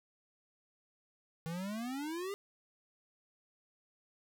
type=exponential sweep; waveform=square; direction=up; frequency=159 to 410 Hz; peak=-38 dBFS; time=1.46-2.34 s; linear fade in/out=0 ms; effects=none